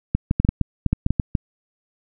clicks, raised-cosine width 5 ms, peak -5 dBFS, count 12, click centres 0.15 / 0.311 / 0.4 / 0.449 / 0.49 / 0.613 / 0.863 / 0.93 / 1.064 / 1.106 / 1.198 / 1.352 s, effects none

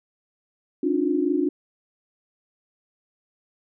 sine tone cluster, 278.8 / 303.7 / 356.7 Hz, C#4 / D#4 / F4, +10 / -42 / +37 cents, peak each -24 dBFS, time 0.83-1.49 s, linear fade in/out 5 ms, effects none

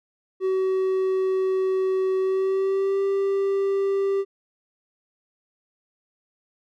triangle tone with pitch glide, 378.1 to 393 Hz, F#4 to G4, +38 to +4 cents, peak -18 dBFS, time 0.4-4.25 s, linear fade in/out 50 ms, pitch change +66 cents, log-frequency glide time 2.19-3.02 s, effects none

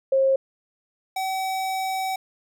sine / square tone pair in turn, 536 / 761.4 Hz, C5 / F#5, +42 / +49 cents, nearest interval tritone, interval 607 cents, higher second, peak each -16 / -25 dBFS, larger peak first, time 0.12-0.36 / 1.16-2.16 s, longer second, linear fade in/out 5 ms, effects none

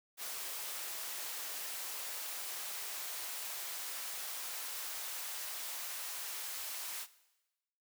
white noise with high-pass filter sweep, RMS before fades -42 dBFS, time 0.17-7.07 s, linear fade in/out 50 ms, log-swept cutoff 470 to 720 Hz, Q 0.78, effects noise-tail reverb RT60 1.0 s tail -17 dB re dry

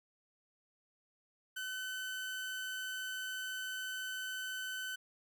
30% pulse tone, 1518 Hz, F#6, 44 cents sharp, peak -36 dBFS, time 1.56-4.96 s, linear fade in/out 10 ms, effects none

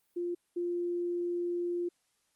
sine tone pair in turn, 349.2 / 349.2 Hz, F4 / F4, 0 / 0 cents, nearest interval unison, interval 0 cents, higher neither, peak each -31 / -30 dBFS, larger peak second, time 0.16-0.35 / 0.56-1.89 s, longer second, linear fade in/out 10 ms, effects white hiss -75 dBFS RMS until 2.35 s + Opus 32 kbps

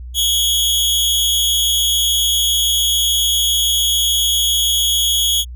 sawtooth tone with amplitude modulation, 3322 Hz, G#7, in tune, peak -7 dBFS, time 0.14-5.45 s, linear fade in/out 50 ms, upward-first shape sine, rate 273 Hz, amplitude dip 75%, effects added 61 Hz sine -28 dBFS peak until 5.55 s

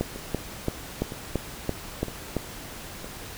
two click trains, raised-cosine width 2 ms, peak -22 / -11 dBFS, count 4 / 8, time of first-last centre 0.16-3.045 / 0.01-2.367 s, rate 1.04 / 2.97 Hz, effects pink hiss -40 dBFS RMS until 3.37 s

